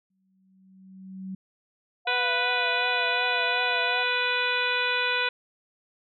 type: tone with exponential growth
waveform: sine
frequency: 189.6 Hz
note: F#3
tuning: 43 cents sharp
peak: -31 dBFS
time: 0.1-1.35 s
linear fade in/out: 5 ms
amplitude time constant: 270 ms
type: tone with vibrato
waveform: sine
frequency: 710 Hz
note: F5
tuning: 28 cents sharp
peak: -32 dBFS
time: 2.05-4.04 s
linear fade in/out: 20 ms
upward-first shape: triangle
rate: 2.7 Hz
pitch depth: 87 cents each way
type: harmonic tone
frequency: 493.9 Hz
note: B4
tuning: in tune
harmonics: 1 / 2 / 3 / 4 / 5 / 6 / 7 / 8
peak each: -33 / -32 / -28 / -35 / -28 / -36 / -33 / -35 dBFS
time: 2.07-5.29 s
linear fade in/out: 5 ms
effects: none